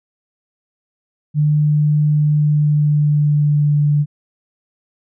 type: tone with pitch glide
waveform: sine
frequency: 149.8 to 147.06 Hz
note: D3 to D3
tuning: +35 to +3 cents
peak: -11 dBFS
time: 1.34-4.06 s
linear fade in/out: 50 ms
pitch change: -32 cents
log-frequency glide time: 2.25-3.78 s
effects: none